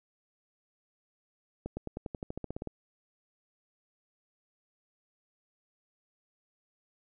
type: accelerating click train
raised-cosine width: 2 ms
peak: -23 dBFS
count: 14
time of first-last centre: 1.66-2.673 s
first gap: 110 ms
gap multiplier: 0.94
effects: none